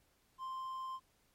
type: tone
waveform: triangle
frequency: 1046.5 Hz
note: C6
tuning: in tune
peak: -38 dBFS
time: 0.38-1 s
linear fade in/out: 50 ms
effects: pink hiss -73 dBFS RMS until 1.34 s + MP3 64 kbps